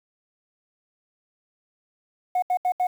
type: tone bursts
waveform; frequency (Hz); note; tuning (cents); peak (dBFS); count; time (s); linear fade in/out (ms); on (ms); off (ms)
sine; 728; F#5; -28; -17; 4; 2.35-2.87; 5; 73; 76
effects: tanh soft clip ceiling -18 dBFS + 8-bit